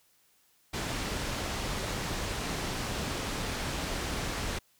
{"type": "low-pass noise", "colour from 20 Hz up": "pink", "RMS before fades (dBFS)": -34, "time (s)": [0.73, 4.59], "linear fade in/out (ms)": 10, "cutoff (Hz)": 7500, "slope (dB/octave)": 12, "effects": ["white hiss -67 dBFS RMS until 4.79 s"]}